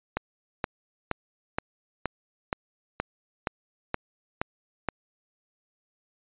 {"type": "click train", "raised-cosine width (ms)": 0.5, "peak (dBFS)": -11, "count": 11, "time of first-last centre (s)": [0.17, 4.887], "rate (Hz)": 2.12, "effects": ["resampled to 8000 Hz"]}